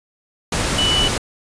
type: tone in noise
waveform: sine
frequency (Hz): 2965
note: F#7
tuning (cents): +3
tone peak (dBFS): -16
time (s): 0.78-1.08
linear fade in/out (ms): 5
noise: pink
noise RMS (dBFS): -20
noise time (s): 0.52-1.18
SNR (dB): +1
effects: resampled to 22050 Hz